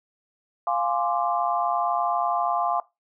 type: chord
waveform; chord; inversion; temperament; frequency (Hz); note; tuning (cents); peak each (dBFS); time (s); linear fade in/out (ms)
sine; D half-diminished seventh; first; equal; 698.5 / 830.6 / 1046.5 / 1174.7; F5 / Ab5 / C6 / D6; 0 / 0 / 0 / 0; -25 / -28 / -28 / -29; 0.67-2.8; 2
effects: noise-tail reverb RT60 0.2 s tail -18 dB re dry